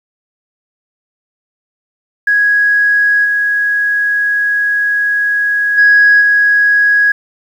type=tone with level steps; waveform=sine; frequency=1661.2 Hz; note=G#6; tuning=in tune; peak=-7 / -10 / -3 / -6 dBFS; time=2.27-7.12 s; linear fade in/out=5 ms; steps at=3.24 / 5.77 / 6.2 s; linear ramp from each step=20 ms; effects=tanh soft clip ceiling 0 dBFS + 7-bit